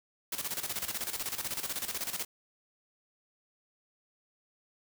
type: noise with tremolo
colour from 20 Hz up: white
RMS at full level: -34 dBFS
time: 0.32-2.25 s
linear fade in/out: 5 ms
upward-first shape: square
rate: 16 Hz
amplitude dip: 70%
effects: none